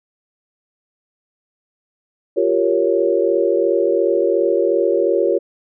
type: chord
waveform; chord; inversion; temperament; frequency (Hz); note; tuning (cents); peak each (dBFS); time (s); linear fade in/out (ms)
sine; G half-diminished seventh; third; equal; 349.2 / 392 / 466.2 / 554.4; F4 / G4 / Bb4 / Db5; 0 / 0 / 0 / 0; -19; 2.36-5.39; 20
effects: none